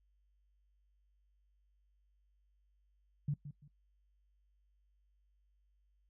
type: tone with echo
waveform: sine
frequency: 144.7 Hz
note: D3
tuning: 25 cents flat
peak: -31 dBFS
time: 3.28-3.34 s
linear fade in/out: 5 ms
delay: 170 ms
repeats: 2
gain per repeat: -12 dB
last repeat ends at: 3.68 s
effects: noise-tail reverb RT60 0.1 s tail -20 dB re dry + added 50 Hz sine -70 dBFS peak until 6.09 s